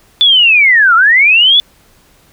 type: linear two-way sweep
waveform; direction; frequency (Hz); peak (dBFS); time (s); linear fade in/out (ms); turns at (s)
sine; down then up; 3504 to 1300 to 3504; -4; 0.21-1.6; 0; 0.95
effects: pink hiss -48 dBFS RMS until 2.32 s